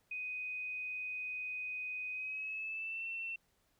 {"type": "tone with pitch glide", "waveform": "sine", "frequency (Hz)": [2499, 2694], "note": ["D#7", "E7"], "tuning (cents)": [7, 37], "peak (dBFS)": -38, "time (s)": [0.11, 3.36], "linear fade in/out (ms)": 5, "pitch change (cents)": 130, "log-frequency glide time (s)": [2.11, 3.06], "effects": ["pink hiss -75 dBFS RMS until 3.79 s"]}